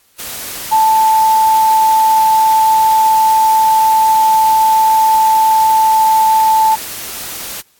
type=tone in noise; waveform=sine; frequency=880 Hz; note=A5; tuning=in tune; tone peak=-7 dBFS; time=0.71-6.76 s; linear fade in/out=20 ms; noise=white; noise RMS=-25 dBFS; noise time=0.18-7.62 s; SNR=+15 dB; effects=white hiss -53 dBFS RMS until 7.79 s + AAC 64 kbps